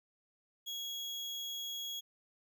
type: tone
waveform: 35% pulse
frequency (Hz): 3322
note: G#7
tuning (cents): 0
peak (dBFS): -37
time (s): 0.66-2.01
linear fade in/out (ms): 20
effects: none